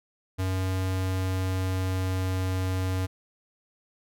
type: tone with pitch glide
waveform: square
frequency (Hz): 93.8 to 93.26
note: F#2 to F#2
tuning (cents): +24 to +14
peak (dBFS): -26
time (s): 0.38-3.07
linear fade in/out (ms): 20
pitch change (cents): -10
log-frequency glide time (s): 0.81-2.51
effects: none